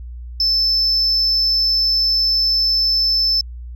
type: tone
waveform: sine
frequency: 5274 Hz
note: E8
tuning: in tune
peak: -12 dBFS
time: 0.4-3.41 s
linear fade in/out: 2 ms
effects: tanh soft clip ceiling -11 dBFS + added 60 Hz sine -29 dBFS peak until 3.75 s